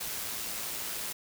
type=noise with amplitude modulation; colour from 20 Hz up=white; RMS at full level=-35 dBFS; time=0-1.13 s; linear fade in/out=10 ms; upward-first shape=sine; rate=111 Hz; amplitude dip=30%; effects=none